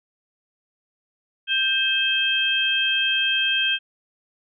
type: tone cluster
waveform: sine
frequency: 1576 / 2598 / 3185 Hz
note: G6 / E7 / G7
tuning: +9 / -26 / +27 cents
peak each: -25 / -24 / -21 dBFS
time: 1.47-3.79 s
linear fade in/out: 50 ms
effects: none